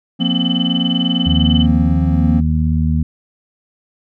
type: chord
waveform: triangle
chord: F suspended fourth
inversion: none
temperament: equal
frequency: 174.61 / 233.1 / 261.6 Hz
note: F3 / Bb3 / C4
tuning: 0 / 0 / 0 cents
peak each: -17 dBFS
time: 0.19-2.41 s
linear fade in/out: 20 ms
type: tone with tremolo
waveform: sine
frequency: 3021 Hz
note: F#7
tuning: 35 cents sharp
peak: -15 dBFS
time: 0.2-1.66 s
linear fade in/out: 20 ms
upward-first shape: sine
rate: 20 Hz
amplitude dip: 100%
type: harmonic tone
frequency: 78.1 Hz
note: D#2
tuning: 7 cents sharp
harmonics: 1 / 2 / 3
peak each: -15 / -17 / -19 dBFS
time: 1.26-3.03 s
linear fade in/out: 5 ms
effects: none